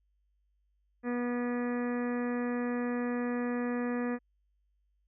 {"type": "harmonic tone", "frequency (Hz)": 243.1, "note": "B3", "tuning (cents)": -27, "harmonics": [1, 2, 3, 4, 5, 6, 7, 8, 9, 10], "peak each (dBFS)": [-31, -36, -45, -48, -45, -53, -45, -47, -58, -54], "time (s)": [1.03, 4.19], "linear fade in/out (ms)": 50, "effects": ["added 50 Hz sine -70 dBFS peak until 5.07 s"]}